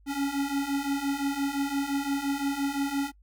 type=beating tone pair; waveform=square; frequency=275.7 / 281.5 Hz; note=C#4 / C#4; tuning=-9 / +27 cents; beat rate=5.8 Hz; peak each=-32 / -29 dBFS; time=0.06-3.12 s; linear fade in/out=50 ms; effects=noise-tail reverb RT60 0.1 s tail -24 dB re dry + added 50 Hz sine -55 dBFS peak until 3.22 s